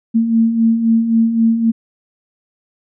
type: beating tone pair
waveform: sine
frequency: 224.1 / 227.9 Hz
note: A3 / A#3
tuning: +32 / -39 cents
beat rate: 3.8 Hz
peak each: -19 / -11 dBFS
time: 0.14-1.72 s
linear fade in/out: 20 ms
effects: none